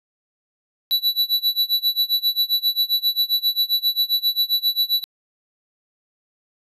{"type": "tone with tremolo", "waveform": "square", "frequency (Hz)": 3947, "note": "B7", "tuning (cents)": -2, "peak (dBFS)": -15, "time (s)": [0.91, 5.04], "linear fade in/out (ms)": 0, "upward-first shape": "sine", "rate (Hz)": 7.5, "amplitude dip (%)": 95, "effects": ["resampled to 32000 Hz"]}